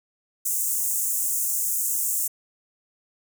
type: high-pass noise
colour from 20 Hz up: pink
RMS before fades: -25 dBFS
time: 0.45-2.28 s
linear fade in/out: 10 ms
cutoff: 6800 Hz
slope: 48 dB/octave
effects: none